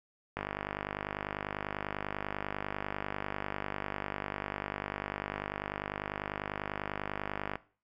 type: click train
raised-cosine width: 0.5 ms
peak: -19 dBFS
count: 361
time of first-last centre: 0.37-7.556 s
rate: 50.1 Hz
effects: noise-tail reverb RT60 0.4 s tail -18 dB re dry